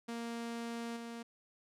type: tone with level steps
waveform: sawtooth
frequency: 233.1 Hz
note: A#3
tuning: in tune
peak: -35 / -39 dBFS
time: 0.08-1.23 s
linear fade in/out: 10 ms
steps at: 0.96 s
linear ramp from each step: 10 ms
effects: low-pass 10000 Hz 12 dB/octave